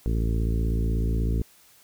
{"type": "harmonic tone with a mistuned harmonic", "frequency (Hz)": 56.1, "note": "A1", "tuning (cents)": 34, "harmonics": [1, 2, 3, 4, 5, 6, 7, 8], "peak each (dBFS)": [-23, -29, -33, -35, -37, -39, -40, -41], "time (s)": [0.06, 1.42], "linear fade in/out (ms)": 0, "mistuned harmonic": 1, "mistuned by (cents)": 17, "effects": ["white hiss -56 dBFS RMS until 1.83 s"]}